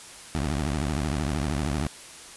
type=tone with vibrato; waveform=15% pulse; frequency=72.9 Hz; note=D2; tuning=12 cents flat; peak=-19 dBFS; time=0.35-1.87 s; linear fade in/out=0 ms; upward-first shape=triangle; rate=13 Hz; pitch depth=270 cents each way; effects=white hiss -44 dBFS RMS until 2.36 s + resampled to 24000 Hz